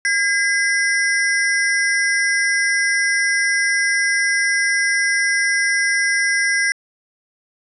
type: ring-modulated tone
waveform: square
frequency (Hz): 1824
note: A#6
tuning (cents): -38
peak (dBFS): -13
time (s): 0.05-6.72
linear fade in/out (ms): 0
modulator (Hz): 200
effects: resampled to 24000 Hz + 9-bit